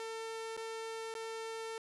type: tone with dropouts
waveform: sawtooth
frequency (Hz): 449.2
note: A4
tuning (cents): +36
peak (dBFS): -36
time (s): 0-1.78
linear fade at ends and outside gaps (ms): 1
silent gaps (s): 0.567-0.575 / 1.14-1.151
effects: resampled to 24000 Hz + 11-bit